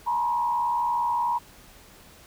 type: tone with frequency modulation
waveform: sine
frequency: 956 Hz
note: A#5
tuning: 43 cents sharp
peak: -22 dBFS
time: 0.06-1.39 s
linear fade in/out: 20 ms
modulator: 78.4 Hz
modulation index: 0.73
effects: pink hiss -51 dBFS RMS until 2.26 s